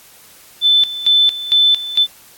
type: tone with tremolo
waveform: sine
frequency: 3520 Hz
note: A7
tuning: in tune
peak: -8 dBFS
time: 0.61-2.07 s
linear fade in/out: 50 ms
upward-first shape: square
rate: 2.2 Hz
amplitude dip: 80%
effects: white hiss -44 dBFS RMS until 2.37 s + AAC 64 kbps